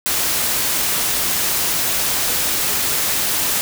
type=noise; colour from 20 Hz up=white; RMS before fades=-19 dBFS; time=0.06-3.61 s; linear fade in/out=0 ms; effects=none